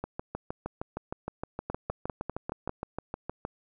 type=two click trains; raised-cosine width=1 ms; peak=-18 / -19 dBFS; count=6 / 23; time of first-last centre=1.7-2.694 / 0.04-3.451 s; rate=5.03 / 6.45 Hz; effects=none